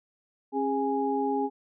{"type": "tone cluster", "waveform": "sine", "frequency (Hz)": [271, 410.4, 829], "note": ["C#4", "G#4", "G#5"], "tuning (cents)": [-39, -21, -3], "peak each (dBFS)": -29, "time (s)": [0.52, 1.5], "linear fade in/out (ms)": 50, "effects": []}